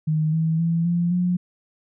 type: tone with pitch steps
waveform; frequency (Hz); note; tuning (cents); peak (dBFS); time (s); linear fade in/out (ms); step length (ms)
sine; 155.56 / 161.05 / 166.73 / 172.6 / 178.69; D#3 / E3 / E3 / F3 / F3; 0 / -40 / +20 / -20 / +40; -18; 0.07-1.37; 10; 260
effects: none